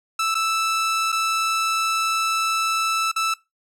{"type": "tone with dropouts", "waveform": "sawtooth", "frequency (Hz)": 1318.5, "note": "E6", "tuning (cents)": 0, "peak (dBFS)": -16, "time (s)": [0.19, 3.34], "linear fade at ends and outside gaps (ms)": 5, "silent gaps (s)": [[0.345, 0.351], [1.12, 1.125], [3.116, 3.161]], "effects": ["noise-tail reverb RT60 0.2 s tail -20 dB re dry", "low-pass 11000 Hz 12 dB/octave"]}